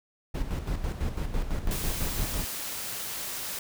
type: noise with tremolo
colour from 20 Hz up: brown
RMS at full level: -28 dBFS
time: 0.34-2.45 s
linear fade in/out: 10 ms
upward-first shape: square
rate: 6 Hz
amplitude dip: 55%
type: noise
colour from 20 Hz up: white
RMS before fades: -35 dBFS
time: 1.71-3.59 s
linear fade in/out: 2 ms
effects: none